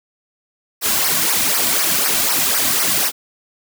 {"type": "noise with flanger", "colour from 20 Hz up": "white", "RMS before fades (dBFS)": -17, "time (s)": [0.81, 3.12], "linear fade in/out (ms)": 50, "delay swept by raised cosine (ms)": [0.27, 2.37], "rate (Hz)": 4, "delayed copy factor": -1, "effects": []}